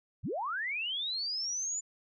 sine linear sweep, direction up, 58.4 to 7090 Hz, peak -32 dBFS, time 0.23-1.81 s, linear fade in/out 20 ms, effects none

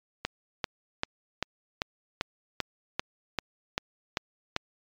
click train, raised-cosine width 0.2 ms, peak -9 dBFS, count 12, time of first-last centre 0.25-4.564 s, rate 2.55 Hz, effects low-pass 5000 Hz 12 dB/octave + MP3 96 kbps

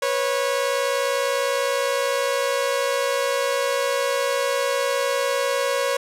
sawtooth tone pair together, 489.3 / 549.2 Hz, B4 / C#5, -16 / -16 cents, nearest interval major second, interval 200 cents, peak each -21 / -18 dBFS, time 0.02-5.97 s, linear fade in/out 5 ms, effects low-pass 12000 Hz 12 dB/octave

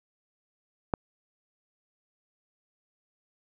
click, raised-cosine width 1 ms, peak -11 dBFS, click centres 0.938 s, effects none

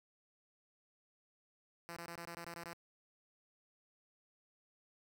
5% pulse tone bursts, 170 Hz, F3, 46 cents flat, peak -34 dBFS, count 9, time 1.89-2.733 s, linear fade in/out 0 ms, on 75 ms, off 21 ms, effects none

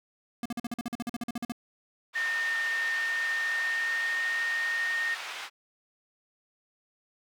square tone bursts, 237 Hz, A#3, 29 cents sharp, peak -31 dBFS, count 16, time 0.43-1.521 s, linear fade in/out 2 ms, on 26 ms, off 45 ms
white band-pass noise, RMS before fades -39 dBFS, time 2.13-5.5 s, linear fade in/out 50 ms, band 920 to 2800 Hz, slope 12 dB/octave
sine tone with pitch glide, 1826 to 1843 Hz, A#6 to A#6, -36 to -20 cents, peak -27 dBFS, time 2.15-5.15 s, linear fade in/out 10 ms, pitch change +16 cents, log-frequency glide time 3.4-4.34 s
effects none

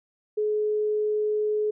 sine tone, 424.2 Hz, G#4, 37 cents sharp, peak -22 dBFS, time 0.37-1.71 s, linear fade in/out 10 ms, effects none

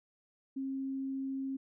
sine tone, 268.6 Hz, C4, 46 cents sharp, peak -34 dBFS, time 0.56-1.57 s, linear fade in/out 10 ms, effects none

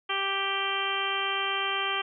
harmonic tone, 392 Hz, G4, in tune, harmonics 1 / 2 / 3 / 4 / 5 / 6 / 7 / 8, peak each -37 / -36 / -32 / -36 / -37 / -35 / -36 / -32 dBFS, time 0.09-2.02 s, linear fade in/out 10 ms, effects none

